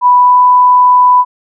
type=tone with pitch glide; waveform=sine; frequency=987.8 to 994.1 Hz; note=B5 to B5; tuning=0 to +11 cents; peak=-3 dBFS; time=0.01-1.25 s; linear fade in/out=50 ms; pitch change=+11 cents; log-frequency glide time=0.17-0.4 s; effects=none